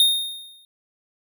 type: tone with exponential decay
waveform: square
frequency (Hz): 3687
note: A#7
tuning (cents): -20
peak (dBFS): -12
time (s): 0-0.65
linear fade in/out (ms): 1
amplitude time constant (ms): 140
effects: none